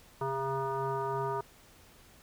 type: tone with frequency modulation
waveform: sine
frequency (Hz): 676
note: E5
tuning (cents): +43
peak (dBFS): -30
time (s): 0.21-1.41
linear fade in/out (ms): 5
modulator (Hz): 271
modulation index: 1.9
effects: pink hiss -58 dBFS RMS until 2.22 s